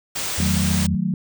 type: band-stop noise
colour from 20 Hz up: white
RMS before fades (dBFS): -26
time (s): 0.15-0.87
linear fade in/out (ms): 10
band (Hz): 10000 to 15000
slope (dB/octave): 96
type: tone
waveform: sine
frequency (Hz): 85.1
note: F2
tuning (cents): -44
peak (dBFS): -22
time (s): 0.38-0.95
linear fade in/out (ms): 0
type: chord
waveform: sine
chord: D# diminished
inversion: none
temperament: equal with one note detuned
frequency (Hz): 156.37 / 185 / 220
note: D#3 / F#3 / A3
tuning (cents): +9 / 0 / 0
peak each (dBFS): -26 / -21 / -26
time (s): 0.4-1.14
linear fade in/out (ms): 2
effects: none